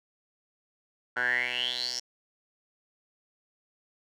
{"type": "tone with band-pass filter sweep", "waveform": "10% pulse", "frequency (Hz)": 123.47, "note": "B2", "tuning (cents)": 0, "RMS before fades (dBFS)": -30, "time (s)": [1.16, 2], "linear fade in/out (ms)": 10, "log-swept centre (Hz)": [1400, 5600], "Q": 9.9, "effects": []}